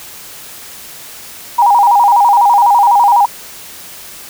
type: tone with vibrato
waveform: sine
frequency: 880 Hz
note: A5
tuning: in tune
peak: -5 dBFS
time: 1.58-3.26 s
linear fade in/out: 10 ms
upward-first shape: square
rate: 12 Hz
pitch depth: 140 cents each way
effects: white hiss -32 dBFS RMS until 4.29 s

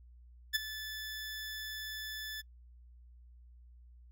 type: tone with ADSR envelope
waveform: 20% pulse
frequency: 1741 Hz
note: A6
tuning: 19 cents flat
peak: -21 dBFS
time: 0.53-2.42 s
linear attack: 25 ms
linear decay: 17 ms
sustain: -14 dB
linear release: 20 ms
effects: noise-tail reverb RT60 0.1 s tail -25 dB re dry + added 60 Hz sine -54 dBFS peak until 4.11 s

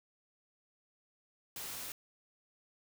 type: noise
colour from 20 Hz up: white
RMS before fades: -43 dBFS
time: 1.56-1.92 s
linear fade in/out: 2 ms
effects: none

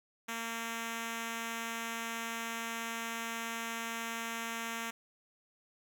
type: tone with notch filter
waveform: 5% pulse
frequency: 229.2 Hz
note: A#3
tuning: 29 cents flat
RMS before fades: -39 dBFS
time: 0.28-4.91 s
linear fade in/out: 10 ms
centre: 550 Hz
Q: 1.6
effects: none

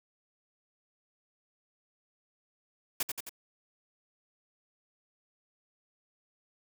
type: noise with echo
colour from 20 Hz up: white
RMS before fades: -30 dBFS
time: 3-3.03 s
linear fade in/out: 5 ms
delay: 88 ms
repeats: 3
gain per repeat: -4 dB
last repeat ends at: 3.294 s
effects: none

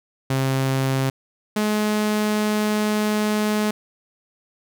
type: tone pair in turn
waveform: sawtooth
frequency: 133.5 / 211.9 Hz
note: C3 / G#3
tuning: +35 / +35 cents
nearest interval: minor sixth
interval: 800 cents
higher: second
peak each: -15 dBFS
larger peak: neither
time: 0.3-1.1 / 1.56-3.71 s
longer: second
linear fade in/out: 5 ms
effects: none

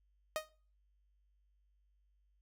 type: tone with exponential decay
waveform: sawtooth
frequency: 622.3 Hz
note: D#5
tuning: in tune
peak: -28 dBFS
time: 0.36-0.49 s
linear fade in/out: 0 ms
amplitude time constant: 28 ms
effects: noise-tail reverb RT60 0.4 s tail -20 dB re dry + added 50 Hz sine -70 dBFS peak until 2.41 s

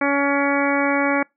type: harmonic tone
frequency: 281.5 Hz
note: C#4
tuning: 27 cents sharp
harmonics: 1 / 2 / 3 / 4 / 5 / 6 / 7 / 8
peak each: -21 / -23 / -26 / -27 / -27 / -28 / -29 / -26 dBFS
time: 0.01-1.23 s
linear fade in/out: 5 ms
effects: noise-tail reverb RT60 0.2 s tail -26 dB re dry

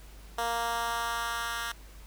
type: tone with high-pass filter sweep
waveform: 10% pulse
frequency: 233.1 Hz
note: A#3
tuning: in tune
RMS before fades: -32 dBFS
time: 0.38-1.72 s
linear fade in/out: 5 ms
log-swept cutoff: 640 to 1600 Hz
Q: 1.4
effects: added 50 Hz sine -47 dBFS peak until 2.06 s + pink hiss -55 dBFS RMS until 2.06 s

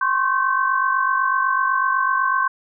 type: tone cluster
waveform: sine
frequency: 1050 / 1098 / 1544 Hz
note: C6 / C#6 / G6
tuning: +6 / -17 / -27 cents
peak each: -21 dBFS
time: 0.01-2.48 s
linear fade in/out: 5 ms
effects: none

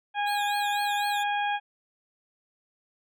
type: harmonic tone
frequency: 821 Hz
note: G#5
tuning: 20 cents flat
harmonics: 1 / 2 / 3 / 4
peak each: -26 / -32 / -36 / -38 dBFS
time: 0.14-1.6 s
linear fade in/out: 50 ms
type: tone with vibrato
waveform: sawtooth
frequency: 3840 Hz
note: B7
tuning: 49 cents flat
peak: -33 dBFS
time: 0.26-1.24 s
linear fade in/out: 20 ms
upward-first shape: triangle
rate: 4 Hz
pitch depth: 220 cents each way
effects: none

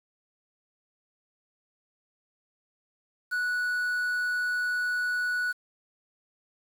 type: tone with quantisation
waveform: triangle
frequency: 1473 Hz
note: F#6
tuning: 8 cents flat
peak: -24 dBFS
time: 3.31-5.53 s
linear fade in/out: 20 ms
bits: 8
effects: none

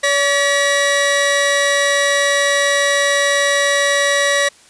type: tone pair together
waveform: sawtooth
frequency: 569.4 / 1927 Hz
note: C#5 / B6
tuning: +46 / -43 cents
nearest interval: octave + major sixth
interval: 2111 cents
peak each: -12 dBFS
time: 0.03-4.49 s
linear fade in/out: 10 ms
effects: white hiss -47 dBFS RMS until 4.69 s + resampled to 22050 Hz

